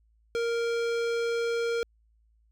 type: tone with hard clipping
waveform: sine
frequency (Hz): 466.2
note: A#4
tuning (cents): 0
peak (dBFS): -28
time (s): 0.35-1.83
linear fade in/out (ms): 0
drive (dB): 18
effects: added 55 Hz sine -62 dBFS peak until 2.51 s